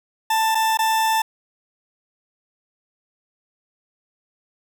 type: tone with dropouts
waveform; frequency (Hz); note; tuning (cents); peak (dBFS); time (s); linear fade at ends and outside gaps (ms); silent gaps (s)
40% pulse; 886; A5; +12; -16; 0.3-1.22; 5; 0.548-0.552 / 0.773-0.789
effects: none